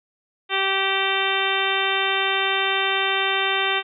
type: harmonic tone with a mistuned harmonic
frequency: 388 Hz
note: G4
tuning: 18 cents flat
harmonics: 1 / 2 / 3 / 4 / 5 / 6 / 7 / 8 / 9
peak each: -28 / -28 / -28 / -28 / -28 / -28 / -28 / -28 / -28 dBFS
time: 0.49-3.83 s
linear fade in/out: 50 ms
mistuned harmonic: 9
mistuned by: +55 cents
effects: none